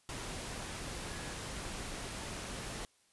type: tone in noise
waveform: sine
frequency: 1687 Hz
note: G#6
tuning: 27 cents sharp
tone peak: -53 dBFS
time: 1.1-1.33 s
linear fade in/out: 0 ms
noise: pink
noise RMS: -42 dBFS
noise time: 0.09-2.85 s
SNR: -14 dB
effects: white hiss -70 dBFS RMS until 3.12 s + resampled to 24000 Hz